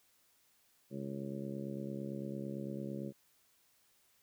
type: harmonic tone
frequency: 68.9 Hz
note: C#2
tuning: 10 cents flat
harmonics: 2 / 3 / 4 / 5 / 6 / 7 / 8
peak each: -45 / -42 / -49 / -46 / -50 / -56 / -49 dBFS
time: 0.9-3.13 s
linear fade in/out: 50 ms
effects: white hiss -71 dBFS RMS until 4.22 s